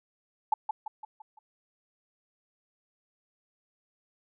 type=tone with echo; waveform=sine; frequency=861 Hz; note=A5; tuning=38 cents flat; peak=-20 dBFS; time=0.52-0.54 s; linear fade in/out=5 ms; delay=170 ms; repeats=5; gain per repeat=-6 dB; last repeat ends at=1.39 s; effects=none